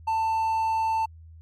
triangle tone, 890 Hz, A5, 20 cents sharp, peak -20 dBFS, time 0.07-1.06 s, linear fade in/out 10 ms, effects added 81 Hz sine -44 dBFS peak until 1.41 s + MP3 64 kbps

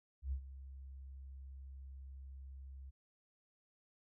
sine tone with ADSR envelope, 67 Hz, C2, 42 cents sharp, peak -34 dBFS, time 0.22-2.91 s, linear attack 100 ms, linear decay 83 ms, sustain -14 dB, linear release 20 ms, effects none

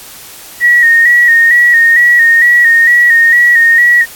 sine tone with vibrato, 1887 Hz, A#6, 21 cents sharp, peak -3 dBFS, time 0.6-4.06 s, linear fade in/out 50 ms, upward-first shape square, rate 2.2 Hz, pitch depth 36 cents each way, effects white hiss -31 dBFS RMS until 4.15 s + AAC 64 kbps

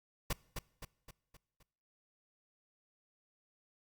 pink noise with echo, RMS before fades -34 dBFS, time 0.3-0.33 s, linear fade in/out 5 ms, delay 260 ms, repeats 5, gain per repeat -6 dB, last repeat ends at 1.63 s, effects noise-tail reverb RT60 0.8 s tail -23 dB re dry + Opus 48 kbps

